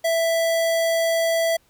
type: tone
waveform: square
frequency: 661 Hz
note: E5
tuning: 5 cents sharp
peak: -19 dBFS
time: 0.04-1.57 s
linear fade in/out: 10 ms
effects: pink hiss -61 dBFS RMS until 1.69 s